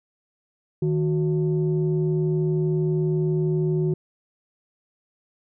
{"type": "tone pair together", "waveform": "sine", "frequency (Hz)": [155.56, 368], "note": ["D#3", "F#4"], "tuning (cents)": [0, -9], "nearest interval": "octave + minor third", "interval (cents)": 1491, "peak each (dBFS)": [-20, -23], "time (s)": [0.82, 3.94], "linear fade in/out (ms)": 5, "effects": ["tanh soft clip ceiling -14 dBFS"]}